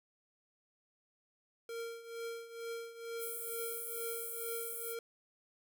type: tone with tremolo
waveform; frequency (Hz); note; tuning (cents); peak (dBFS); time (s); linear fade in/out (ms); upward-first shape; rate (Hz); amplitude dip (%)
square; 462.4; A#4; -14; -39; 1.69-4.99; 2; triangle; 2.2; 80
type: high-pass noise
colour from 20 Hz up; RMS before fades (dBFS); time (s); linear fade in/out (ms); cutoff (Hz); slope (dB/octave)
pink; -43; 3.18-4.96; 50; 8700; 48
effects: none